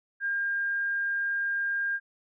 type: tone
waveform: sine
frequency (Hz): 1607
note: G6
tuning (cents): +43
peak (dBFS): -26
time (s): 0.2-2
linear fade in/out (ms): 50
effects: none